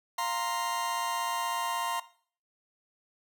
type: chord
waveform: 40% pulse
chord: F suspended fourth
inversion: none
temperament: just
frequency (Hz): 698.5 / 931.3 / 1047.7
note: F5 / Bb5 / C6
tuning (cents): 0 / -2 / +2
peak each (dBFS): -37 / -32 / -32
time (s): 0.18-2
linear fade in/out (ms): 5
effects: noise-tail reverb RT60 0.5 s tail -17 dB re dry

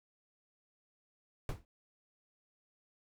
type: noise with exponential decay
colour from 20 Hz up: brown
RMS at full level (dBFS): -32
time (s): 1.49-1.65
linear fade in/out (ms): 1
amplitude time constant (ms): 33
effects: none

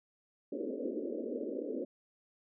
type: band-pass noise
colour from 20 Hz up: pink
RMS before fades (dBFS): -38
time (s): 0.52-1.85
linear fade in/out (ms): 5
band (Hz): 230 to 570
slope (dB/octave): 96
effects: none

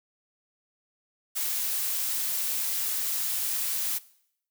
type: noise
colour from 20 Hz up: blue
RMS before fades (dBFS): -29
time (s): 1.35-3.99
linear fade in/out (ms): 20
effects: noise-tail reverb RT60 0.7 s tail -20 dB re dry

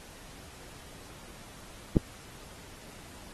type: click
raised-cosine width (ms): 3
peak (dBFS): -6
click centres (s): 1.968
effects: pink hiss -50 dBFS RMS until 3.33 s + AAC 32 kbps

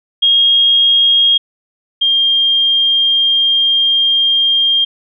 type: tone pair in turn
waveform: sine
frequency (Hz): 3257 / 3208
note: G#7 / G7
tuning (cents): -34 / +39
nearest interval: unison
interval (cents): 27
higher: first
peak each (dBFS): -7 / -9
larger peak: first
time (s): 0.22-1.38 / 2.01-4.85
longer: second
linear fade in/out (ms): 10
effects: none

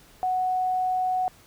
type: tone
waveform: sine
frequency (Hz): 740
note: F#5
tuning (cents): 0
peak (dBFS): -22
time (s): 0.23-1.28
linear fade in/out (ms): 0
effects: pink hiss -54 dBFS RMS until 1.46 s

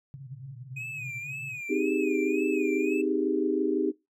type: band-pass noise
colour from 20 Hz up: white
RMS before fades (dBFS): -43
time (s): 0.14-1.61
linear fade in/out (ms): 0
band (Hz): 120 to 140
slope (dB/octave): 96
type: tone with vibrato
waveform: triangle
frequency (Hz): 2487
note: D#7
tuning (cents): -1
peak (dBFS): -33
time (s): 0.76-3.02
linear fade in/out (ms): 10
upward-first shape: sine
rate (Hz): 1.9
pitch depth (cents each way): 96
type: chord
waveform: sine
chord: Ab major seventh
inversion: first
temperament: just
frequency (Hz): 259.6 / 311.5 / 389.3 / 415.3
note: C4 / Eb4 / G4 / Ab4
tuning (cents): -13 / +2 / -12 / 0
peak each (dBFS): -31 / -28 / -28 / -32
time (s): 1.69-3.92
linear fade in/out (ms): 20
effects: noise-tail reverb RT60 0.2 s tail -19 dB re dry

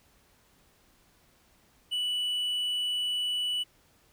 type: tone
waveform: triangle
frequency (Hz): 2960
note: F#7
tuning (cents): 0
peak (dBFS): -26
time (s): 1.91-3.64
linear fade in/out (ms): 20
effects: pink hiss -64 dBFS RMS until 4.12 s

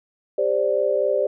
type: chord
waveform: sine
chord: G suspended fourth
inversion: none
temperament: equal with one note detuned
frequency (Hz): 398.6 / 523.3 / 587.3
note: G4 / C5 / D5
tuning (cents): +29 / 0 / 0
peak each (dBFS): -24 / -22 / -21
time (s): 0.38-1.27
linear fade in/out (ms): 5
effects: none

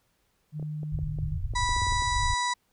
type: tone with pitch glide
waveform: sine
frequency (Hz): 151.9 to 151.03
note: D#3 to D3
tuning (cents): -41 to +49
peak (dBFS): -31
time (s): 0.52-1.39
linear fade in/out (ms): 50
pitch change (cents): -10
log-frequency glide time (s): 0.74-1.14
type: clicks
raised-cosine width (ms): 2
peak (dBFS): -30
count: 12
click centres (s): 0.597 / 0.627 / 0.832 / 0.989 / 1.187 / 1.537 / 1.692 / 1.765 / 1.819 / 1.869 / 1.923 / 2.022
type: low-pass noise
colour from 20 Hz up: pink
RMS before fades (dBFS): -31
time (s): 0.92-2.34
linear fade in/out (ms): 5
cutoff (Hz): 120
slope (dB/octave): 48
type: harmonic tone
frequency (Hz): 982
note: B5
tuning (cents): -10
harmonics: 1 / 2 / 4 / 5 / 6 / 7 / 8 / 9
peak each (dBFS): -27 / -32 / -34 / -41 / -41 / -41 / -43 / -44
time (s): 1.55-2.54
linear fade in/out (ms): 10
effects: pink hiss -71 dBFS RMS until 2.72 s

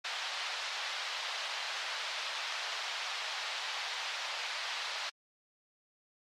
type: band-pass noise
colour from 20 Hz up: white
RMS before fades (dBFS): -38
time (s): 0.04-5.1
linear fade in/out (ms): 10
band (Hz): 650 to 4500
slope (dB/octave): 24
effects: MP3 64 kbps

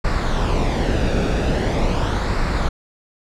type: noise with flanger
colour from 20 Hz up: brown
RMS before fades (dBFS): -19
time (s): 0.04-2.69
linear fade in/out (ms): 10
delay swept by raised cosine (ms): 0.31 to 0.98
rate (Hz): 0.42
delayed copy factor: -0.5
effects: low-pass 6000 Hz 12 dB/octave

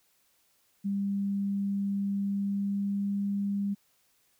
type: tone with pitch glide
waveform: sine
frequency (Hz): 199 to 200.4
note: G3 to G3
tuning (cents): +26 to +38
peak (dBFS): -27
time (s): 0.84-3.75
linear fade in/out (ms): 20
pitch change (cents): +12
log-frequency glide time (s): 2.16-3.25
effects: white hiss -69 dBFS RMS until 4.39 s

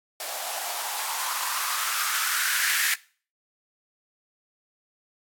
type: noise with band-pass filter sweep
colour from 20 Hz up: violet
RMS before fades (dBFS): -28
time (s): 0.2-2.94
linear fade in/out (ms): 2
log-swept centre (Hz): 650 to 1800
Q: 4.1
effects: noise-tail reverb RT60 0.4 s tail -20 dB re dry + AAC 64 kbps

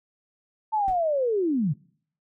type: linear sweep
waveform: sine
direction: down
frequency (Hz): 890 to 128.2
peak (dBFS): -21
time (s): 0.72-1.74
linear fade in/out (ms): 20
type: noise with exponential decay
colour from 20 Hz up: brown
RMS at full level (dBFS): -33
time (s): 0.88-1.05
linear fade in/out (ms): 1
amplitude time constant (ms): 35
effects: noise-tail reverb RT60 0.6 s tail -25 dB re dry

